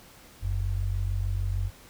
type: tone pair together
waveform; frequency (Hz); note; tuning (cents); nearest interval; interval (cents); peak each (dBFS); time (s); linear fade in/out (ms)
sine; 46.65 / 93.3; F#1 / F#2; +15 / +15; octave; 1200; -28; 0.41-1.71; 50
effects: pink hiss -52 dBFS RMS until 1.89 s